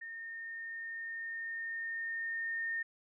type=tone with level ramp; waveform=sine; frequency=1828 Hz; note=A#6; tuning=34 cents flat; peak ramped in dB=-42 to -33 dBFS; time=0.01-2.83 s; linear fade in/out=10 ms; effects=none